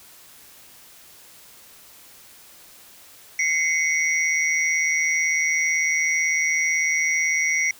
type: tone cluster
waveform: sine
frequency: 2048 / 2206 / 5770 Hz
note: C7 / C#7 / F#8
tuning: -38 / -9 / -44 cents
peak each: -23 / -22 / -26 dBFS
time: 3.39-7.71 s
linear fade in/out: 2 ms
effects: white hiss -48 dBFS RMS until 7.79 s